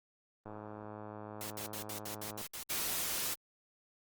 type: click train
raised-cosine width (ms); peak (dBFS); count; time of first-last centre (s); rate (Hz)
1; -32; 208; 0.46-2.413; 106
type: noise bursts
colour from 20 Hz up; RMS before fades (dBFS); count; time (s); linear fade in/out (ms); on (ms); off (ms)
white; -43; 9; 1.41-2.79; 0; 92; 69
type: noise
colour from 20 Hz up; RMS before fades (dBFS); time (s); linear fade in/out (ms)
white; -36; 2.69-3.35; 20
effects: Opus 24 kbps